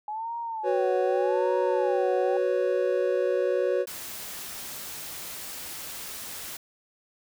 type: tone with vibrato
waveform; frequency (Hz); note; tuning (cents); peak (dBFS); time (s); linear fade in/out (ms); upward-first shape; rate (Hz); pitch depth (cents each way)
sine; 834; G#5; +7; -30; 0.08-2.37; 2; sine; 0.84; 200
type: chord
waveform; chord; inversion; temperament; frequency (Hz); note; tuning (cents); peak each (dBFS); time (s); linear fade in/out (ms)
triangle; F# suspended fourth; none; equal; 370 / 493.9 / 554.4; F#4 / B4 / C#5; 0 / 0 / 0; -25; 0.63-3.86; 50
type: noise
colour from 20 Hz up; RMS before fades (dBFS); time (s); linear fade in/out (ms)
white; -38; 3.87-6.57; 5
effects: none